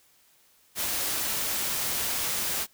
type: noise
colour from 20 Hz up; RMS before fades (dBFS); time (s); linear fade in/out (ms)
white; -29; 0.75-2.67; 50
effects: white hiss -62 dBFS RMS until 2.73 s